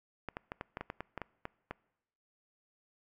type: clicks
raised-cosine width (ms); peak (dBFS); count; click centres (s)
0.5; -23; 12; 0.287 / 0.369 / 0.519 / 0.611 / 0.771 / 0.81 / 0.901 / 1.006 / 1.177 / 1.217 / 1.454 / 1.71
effects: noise-tail reverb RT60 0.9 s tail -24 dB re dry